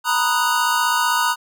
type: chord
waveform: square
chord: B major seventh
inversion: third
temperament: equal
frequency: 932.3 / 987.8 / 1244.5 / 1480 Hz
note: A#5 / B5 / D#6 / F#6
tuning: 0 / 0 / 0 / 0 cents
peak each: -23 dBFS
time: 0.04-1.36 s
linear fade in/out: 50 ms
effects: none